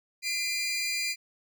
20% pulse tone pair together, 2047 / 2397 Hz, C7 / D7, -38 / +35 cents, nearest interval minor third, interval 273 cents, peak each -31 / -24 dBFS, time 0.22-1.16 s, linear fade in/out 50 ms, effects none

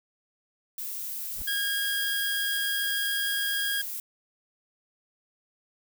violet noise, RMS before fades -35 dBFS, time 0.78-4 s, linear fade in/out 2 ms
brown noise with exponential growth, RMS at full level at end -38 dBFS, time 1.26-1.42 s, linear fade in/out 2 ms, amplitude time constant 34 ms
25% pulse tone, 1632 Hz, G#6, 31 cents flat, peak -23 dBFS, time 1.47-3.82 s, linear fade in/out 10 ms
effects none

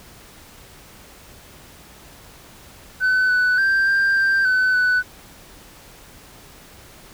sine tone with pitch steps, 1512 / 1492 / 1575 / 1586 / 1577 / 1512 / 1493 Hz, F#6 / F#6 / G6 / G6 / G6 / F#6 / F#6, +37 / +14 / +8 / +20 / +10 / +37 / +15 cents, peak -12 dBFS, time 3-5.03 s, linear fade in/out 50 ms, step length 290 ms, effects tanh soft clip ceiling -14 dBFS + pink hiss -45 dBFS RMS until 7.13 s

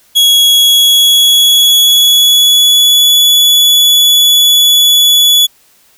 40% pulse tone with pitch glide, 3335 to 3415 Hz, G#7 to G#7, +7 to +48 cents, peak -3 dBFS, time 0.15-5.47 s, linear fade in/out 20 ms, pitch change +41 cents, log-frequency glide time 0.45-3.13 s, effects white hiss -48 dBFS RMS until 5.97 s

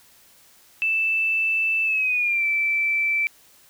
sine tone with pitch glide, 2644 to 2328 Hz, E7 to D7, +5 to -16 cents, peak -19 dBFS, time 0.82-3.27 s, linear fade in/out 0 ms, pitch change -221 cents, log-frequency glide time 1.84-2.45 s, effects white hiss -54 dBFS RMS until 3.69 s

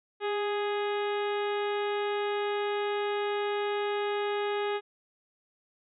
harmonic tone with a mistuned harmonic, 415.3 Hz, G#4, in tune, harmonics 1 / 2 / 3 / 4 / 5 / 6 / 7 / 8 / 9, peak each -29 / -35 / -39 / -41 / -43 / -45 / -46 / -47 / -48 dBFS, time 0.2-4.81 s, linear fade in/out 50 ms, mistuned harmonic 1, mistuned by -30 cents, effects none

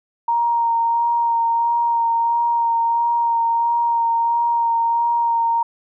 sine tone with vibrato, 932.3 Hz, A#5, in tune, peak -15 dBFS, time 0.28-5.63 s, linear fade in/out 5 ms, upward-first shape sine, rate 1.5 Hz, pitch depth 16 cents each way, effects none

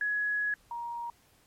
sine tone pair in turn, 1680 / 942.9 Hz, G#6 / A#5, +19 / +20 cents, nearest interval minor seventh, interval 999 cents, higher first, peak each -27 / -34 dBFS, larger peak first, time 0.01-0.54 / 0.71-1.1 s, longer first, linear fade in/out 2 ms, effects pink hiss -64 dBFS RMS until 1.46 s + MP3 64 kbps

